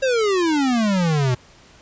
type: exponential sweep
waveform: square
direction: down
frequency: 547 to 121.1 Hz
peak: -17 dBFS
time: 0.02-1.35 s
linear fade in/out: 10 ms
effects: pink hiss -49 dBFS RMS until 1.81 s + resampled to 16000 Hz